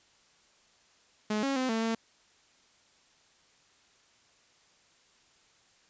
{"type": "tone with pitch steps", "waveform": "sawtooth", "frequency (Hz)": [212.6, 273.7, 257.9, 224.5, 226.4], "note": ["G#3", "C#4", "C4", "A3", "A3"], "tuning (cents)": [41, -22, -25, 35, 50], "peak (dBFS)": -24, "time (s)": [1.3, 1.95], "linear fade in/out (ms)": 5, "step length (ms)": 130, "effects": ["white hiss -64 dBFS RMS until 5.89 s", "resampled to 16000 Hz"]}